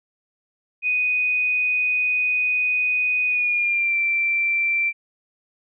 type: tone with pitch glide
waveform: sine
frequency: 2489 to 2349 Hz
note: D#7 to D7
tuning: 0 to 0 cents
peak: -18 dBFS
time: 0.82-4.93 s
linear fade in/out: 50 ms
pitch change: -100 cents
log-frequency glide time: 3.26-3.96 s
effects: none